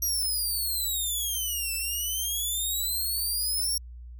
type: exponential two-way sweep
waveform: 5% pulse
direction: down then up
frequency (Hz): 5800 to 2637 to 5600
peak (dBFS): -20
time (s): 0.02-3.78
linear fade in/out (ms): 5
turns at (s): 1.74
effects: added 60 Hz sine -40 dBFS peak until 4.19 s